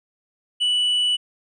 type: tone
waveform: triangle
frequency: 2960 Hz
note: F#7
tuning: in tune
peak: -16 dBFS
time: 0.6-1.17 s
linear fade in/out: 20 ms
effects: resampled to 24000 Hz